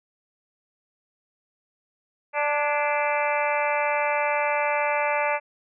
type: harmonic tone with a mistuned harmonic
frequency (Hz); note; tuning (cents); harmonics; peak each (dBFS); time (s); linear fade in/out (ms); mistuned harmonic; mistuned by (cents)
293.7; D4; 0; 2 / 3 / 4 / 5 / 6 / 7 / 8 / 9; -26 / -26 / -32 / -34 / -35 / -31 / -30 / -35; 2.33-5.4; 50; 6; -54
effects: none